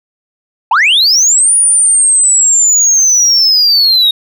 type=linear two-way sweep; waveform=sine; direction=up then down; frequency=785 to 9660 to 3728 Hz; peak=-3 dBFS; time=0.71-4.11 s; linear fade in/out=5 ms; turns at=1.55 s; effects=tanh soft clip ceiling -4 dBFS